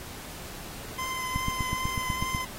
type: tone with vibrato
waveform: 25% pulse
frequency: 1031 Hz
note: C6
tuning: 26 cents flat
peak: -27 dBFS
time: 0.98-2.45 s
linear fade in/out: 10 ms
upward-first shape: triangle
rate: 2.5 Hz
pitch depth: 17 cents each way
type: click train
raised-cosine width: 5 ms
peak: -17 dBFS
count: 9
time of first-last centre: 1.36-2.349 s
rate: 8.09 Hz
effects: pink hiss -42 dBFS RMS until 2.58 s + AAC 48 kbps